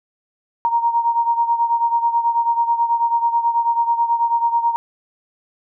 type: beating tone pair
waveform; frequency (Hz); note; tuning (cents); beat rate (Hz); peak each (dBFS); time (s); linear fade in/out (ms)
sine; 932.3 / 941.5; A#5 / A#5; 0 / +17; 9.2; -16 / -21; 0.65-4.76; 0
effects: none